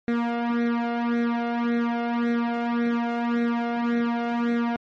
sawtooth tone with flanger, 236 Hz, A#3, 22 cents sharp, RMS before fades -24 dBFS, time 0.08-4.76 s, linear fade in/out 0 ms, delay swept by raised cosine 0.5 to 1.45 ms, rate 1.8 Hz, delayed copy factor +0.9, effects low-pass 2000 Hz 12 dB/octave + MP3 32 kbps

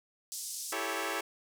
pink band-pass noise, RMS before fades -40 dBFS, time 0.32-0.73 s, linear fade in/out 0 ms, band 5100 to 12000 Hz, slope 24 dB/octave
10% pulse chord, A dominant seventh, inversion second, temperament equal with one note detuned, 329.6 / 392 / 435.7 / 554.4 Hz, E4 / G4 / A4 / C#5, 0 / 0 / -17 / 0 cents, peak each -30 dBFS, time 0.72-1.21 s, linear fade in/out 5 ms
effects none

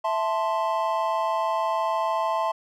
triangle chord, A minor, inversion second, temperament equal, 659.3 / 880 / 1046.5 Hz, E5 / A5 / C6, 0 / 0 / 0 cents, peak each -25 dBFS, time 0.04-2.52 s, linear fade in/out 10 ms, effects none

